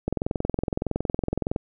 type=click train; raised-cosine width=2 ms; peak=-11 dBFS; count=33; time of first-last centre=0.08-1.561 s; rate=21.6 Hz; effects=none